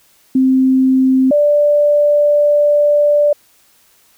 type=tone pair in turn; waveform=sine; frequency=261.6 / 587.3 Hz; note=C4 / D5; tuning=0 / 0 cents; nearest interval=octave + major second; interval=1400 cents; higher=second; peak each=-8 dBFS; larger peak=neither; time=0.35-1.31 / 1.31-3.33 s; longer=second; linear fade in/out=5 ms; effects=white hiss -52 dBFS RMS until 4.17 s